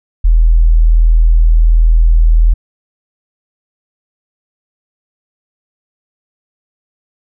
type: tone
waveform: sine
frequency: 40.67 Hz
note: E1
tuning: 23 cents flat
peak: -4 dBFS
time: 0.24-2.54 s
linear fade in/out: 10 ms
effects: none